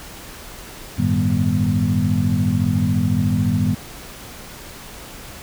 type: tone cluster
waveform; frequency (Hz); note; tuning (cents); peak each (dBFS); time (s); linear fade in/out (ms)
sine; 96.1 / 110.1 / 154 / 197.3 / 243; G2 / A2 / D#3 / G3 / B3; -34 / +2 / -17 / +11 / -28; -22; 0.98-3.75; 10
effects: pink hiss -37 dBFS RMS until 5.42 s